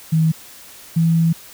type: tone pair in turn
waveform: sine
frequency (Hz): 160 / 164.78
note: D#3 / E3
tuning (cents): +49 / 0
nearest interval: minor second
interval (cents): 51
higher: second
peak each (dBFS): -12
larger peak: neither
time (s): 0.12-0.32 / 0.96-1.33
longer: second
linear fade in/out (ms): 10
effects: white hiss -41 dBFS RMS until 1.53 s